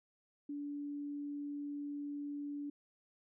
sine tone, 288.7 Hz, D4, 30 cents flat, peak -39 dBFS, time 0.49-2.7 s, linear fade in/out 5 ms, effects none

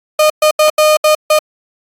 35% pulse tone bursts at uneven times, 613 Hz, D#5, 26 cents flat, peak -5 dBFS, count 6, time 0.19-0.3 / 0.42-0.51 / 0.59-0.7 / 0.78-0.97 / 1.04-1.15 / 1.3-1.39 s, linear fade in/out 5 ms, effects AAC 48 kbps

